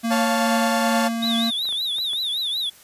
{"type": "tone with tremolo", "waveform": "square", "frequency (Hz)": 229.7, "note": "A#3", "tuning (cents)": -25, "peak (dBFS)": -21, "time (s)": [0.03, 1.51], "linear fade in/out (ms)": 20, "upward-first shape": "sine", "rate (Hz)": 2.4, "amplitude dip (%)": 30}
{"type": "chord", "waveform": "30% pulse", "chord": "Db augmented", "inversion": "none", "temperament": "equal", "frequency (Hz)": [554.4, 698.5, 880], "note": ["Db5", "F5", "A5"], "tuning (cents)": [0, 0, 0], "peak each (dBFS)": -22, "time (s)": [0.1, 1.09], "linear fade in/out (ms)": 20}
{"type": "tone with vibrato", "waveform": "triangle", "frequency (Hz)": 3673, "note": "A#7", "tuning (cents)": -26, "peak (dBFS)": -21, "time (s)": [1.22, 2.7], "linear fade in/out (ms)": 10, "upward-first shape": "triangle", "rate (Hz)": 5.3, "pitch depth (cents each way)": 170}
{"type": "clicks", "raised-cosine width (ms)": 0.5, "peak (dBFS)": -27, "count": 8, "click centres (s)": [1.252, 1.311, 1.358, 1.654, 1.689, 1.726, 1.985, 2.133]}
{"effects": ["white hiss -49 dBFS RMS until 2.83 s", "resampled to 32000 Hz"]}